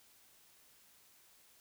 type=silence; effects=white hiss -65 dBFS RMS until 1.6 s